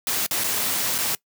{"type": "noise with dropouts", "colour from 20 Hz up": "white", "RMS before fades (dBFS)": -24, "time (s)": [0.07, 1.15], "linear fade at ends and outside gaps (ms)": 1, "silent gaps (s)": [[0.264, 0.31], [0.438, 0.442], [0.981, 0.986]], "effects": ["noise-tail reverb RT60 0.1 s tail -22 dB re dry", "high-pass 100 Hz 12 dB/octave"]}